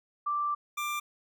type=tone pair in turn; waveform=sine / 25% pulse; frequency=1174.7 / 1184.9 Hz; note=D6 / D6; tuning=0 / +15 cents; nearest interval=unison; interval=15 cents; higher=second; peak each=-27 dBFS; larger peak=neither; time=0.26-0.55 / 0.77-1 s; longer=first; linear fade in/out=10 ms; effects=none